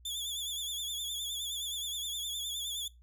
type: tone with vibrato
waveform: sawtooth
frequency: 3446 Hz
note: A7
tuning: 37 cents flat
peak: -32 dBFS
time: 0.05-2.88 s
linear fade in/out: 5 ms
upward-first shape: sine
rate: 9.6 Hz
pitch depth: 72 cents each way
effects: noise-tail reverb RT60 0.2 s tail -20 dB re dry + added 60 Hz sine -55 dBFS peak until 3.02 s